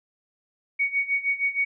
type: tone with tremolo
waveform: sine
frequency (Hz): 2237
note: C#7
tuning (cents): +15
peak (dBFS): -19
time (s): 0.79-1.65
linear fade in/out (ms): 10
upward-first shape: sine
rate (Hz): 6.4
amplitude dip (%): 85
effects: none